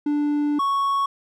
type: tone pair in turn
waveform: triangle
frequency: 293.7 / 1108.9 Hz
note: D4 / C#6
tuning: 0 / 0 cents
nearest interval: octave + major seventh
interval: 2300 cents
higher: second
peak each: -17 dBFS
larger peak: neither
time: 0.06-0.59 / 0.59-1.06 s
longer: first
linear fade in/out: 5 ms
effects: none